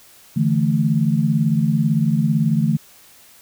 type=chord; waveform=sine; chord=D suspended second; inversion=none; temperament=equal; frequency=146.83 / 164.81 / 220 Hz; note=D3 / E3 / A3; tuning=0 / 0 / 0 cents; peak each=-19 / -19 / -19 dBFS; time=0.36-2.77 s; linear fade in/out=10 ms; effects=white hiss -48 dBFS RMS until 3.41 s